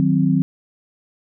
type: chord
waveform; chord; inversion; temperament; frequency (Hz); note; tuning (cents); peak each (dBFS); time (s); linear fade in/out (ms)
sine; C diminished; first; equal; 155.56 / 185 / 261.6; Eb3 / Gb3 / C4; 0 / 0 / 0; -18; 0-0.42; 0
effects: none

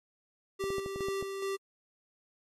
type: tone with tremolo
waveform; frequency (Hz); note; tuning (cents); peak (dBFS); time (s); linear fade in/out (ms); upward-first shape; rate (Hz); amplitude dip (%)
square; 390.9; G4; -5; -32; 0.59-1.57; 20; square; 2.4; 40
type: clicks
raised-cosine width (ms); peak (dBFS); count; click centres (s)
2; -26; 8; 0.64 / 0.704 / 0.783 / 0.861 / 0.96 / 1.007 / 1.085 / 1.226
effects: low-pass 12000 Hz 12 dB/octave + MP3 64 kbps

